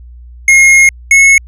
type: tone pair in turn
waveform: square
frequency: 2150 / 2186 Hz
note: C7 / C#7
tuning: +47 / -25 cents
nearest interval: unison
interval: 28 cents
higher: second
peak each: -3 dBFS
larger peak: neither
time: 0.48-0.89 / 1.11-1.38 s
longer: first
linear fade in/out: 2 ms
effects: added 60 Hz sine -30 dBFS peak until 1.47 s + low-pass 10000 Hz 12 dB/octave